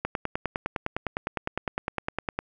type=click train; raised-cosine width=0.5 ms; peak=-12 dBFS; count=24; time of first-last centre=0.05-2.39 s; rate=9.83 Hz; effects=none